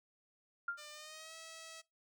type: tone with exponential decay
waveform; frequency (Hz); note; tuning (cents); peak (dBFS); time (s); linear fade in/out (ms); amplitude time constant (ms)
sine; 1396.9; F6; 0; -32; 0.68-0.85; 5; 35
type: tone with pitch glide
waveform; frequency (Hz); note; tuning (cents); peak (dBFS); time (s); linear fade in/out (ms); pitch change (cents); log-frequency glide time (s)
5% pulse; 598 to 648.4; D5 to E5; +31 to -29; -38; 0.77-1.82; 20; +140; 0.91-1.35
effects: noise-tail reverb RT60 0.2 s tail -21 dB re dry